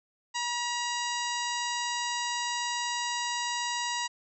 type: harmonic tone with a mistuned harmonic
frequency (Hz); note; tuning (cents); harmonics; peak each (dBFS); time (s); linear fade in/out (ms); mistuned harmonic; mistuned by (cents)
961; B5; -48; 1 / 2 / 3 / 4 / 5 / 6 / 7 / 8; -33 / -36 / -38 / -39 / -40 / -41 / -41 / -42; 0.34-4.08; 20; 3; -29
effects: none